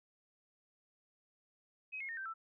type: tone with pitch steps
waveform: sine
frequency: 2536 / 2157 / 1835.1 / 1561.1 / 1328 Hz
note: D#7 / C#7 / A#6 / G6 / E6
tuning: +32 / -48 / -28 / -8 / +12 cents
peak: -40 dBFS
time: 1.92-2.34 s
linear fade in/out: 20 ms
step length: 84 ms
effects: none